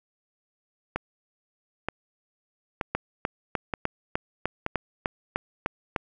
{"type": "two click trains", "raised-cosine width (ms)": 0.5, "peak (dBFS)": [-10, -12], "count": [11, 5], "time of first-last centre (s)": [[2.95, 5.962], [0.96, 4.664]], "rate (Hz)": [3.32, 1.08], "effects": []}